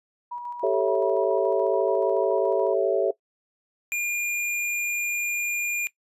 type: tone with tremolo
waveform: sine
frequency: 965 Hz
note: B5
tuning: 40 cents flat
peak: -30 dBFS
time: 0.31-2.74 s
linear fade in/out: 10 ms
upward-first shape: square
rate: 7 Hz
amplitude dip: 35%
type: chord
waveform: sine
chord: A dominant seventh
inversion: third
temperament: equal with one note detuned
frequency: 388.6 / 440 / 554.4 / 659.3 Hz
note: G4 / A4 / C#5 / E5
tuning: -15 / 0 / 0 / 0 cents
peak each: -25 dBFS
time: 0.63-3.11 s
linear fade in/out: 5 ms
type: tone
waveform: square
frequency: 2412 Hz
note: D7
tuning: 46 cents sharp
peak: -25 dBFS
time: 3.92-5.87 s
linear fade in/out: 0 ms
effects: noise-tail reverb RT60 0.1 s tail -19 dB re dry + resampled to 32000 Hz